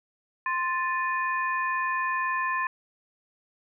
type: tone cluster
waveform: sine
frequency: 1046 / 1759 / 2469 Hz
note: C6 / A6 / D#7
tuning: -1 / -1 / -14 cents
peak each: -27 / -29 / -36 dBFS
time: 0.46-2.67 s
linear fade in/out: 2 ms
effects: none